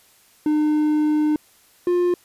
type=tone pair in turn; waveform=triangle; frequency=303.1 / 353.9 Hz; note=D#4 / F4; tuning=-45 / +23 cents; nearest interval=minor third; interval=268 cents; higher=second; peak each=-14 dBFS; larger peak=neither; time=0.46-1.36 / 1.87-2.14 s; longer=first; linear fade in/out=2 ms; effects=white hiss -55 dBFS RMS until 2.24 s + resampled to 32000 Hz